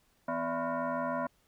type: tone with frequency modulation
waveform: sine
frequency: 164.81 Hz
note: E3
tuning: in tune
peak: -30 dBFS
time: 0.28-1.27 s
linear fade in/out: 5 ms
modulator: 416 Hz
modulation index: 2.7
effects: pink hiss -70 dBFS RMS until 1.47 s